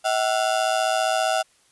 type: ring-modulated tone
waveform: 35% pulse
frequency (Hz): 700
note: F5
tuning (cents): +4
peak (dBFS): -15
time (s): 0.04-1.43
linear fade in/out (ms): 20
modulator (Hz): 57.5
effects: white hiss -60 dBFS RMS until 1.71 s + resampled to 24000 Hz